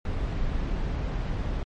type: noise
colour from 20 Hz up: brown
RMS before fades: -28 dBFS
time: 0.05-1.63 s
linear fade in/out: 2 ms
effects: low-pass 4000 Hz 12 dB/octave + MP3 48 kbps